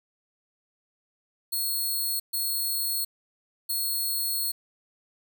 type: tone bursts at uneven times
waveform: 5% pulse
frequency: 4312 Hz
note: C#8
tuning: 49 cents flat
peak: -19 dBFS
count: 3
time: 1.52-2.2 / 2.33-3.05 / 3.69-4.52 s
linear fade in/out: 10 ms
effects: none